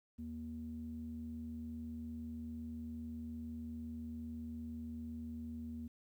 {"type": "tone with low-pass filter", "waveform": "square", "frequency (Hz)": 78.8, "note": "D#2", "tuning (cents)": 23, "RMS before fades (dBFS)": -45, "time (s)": [0.18, 5.88], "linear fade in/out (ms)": 10, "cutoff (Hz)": 230, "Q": 6.7, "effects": ["12-bit"]}